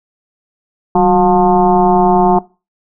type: tone with frequency modulation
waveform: sine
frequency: 540 Hz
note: C#5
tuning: 45 cents flat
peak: -7 dBFS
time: 0.95-2.39 s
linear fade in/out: 5 ms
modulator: 175 Hz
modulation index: 2.4
effects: noise-tail reverb RT60 0.3 s tail -21 dB re dry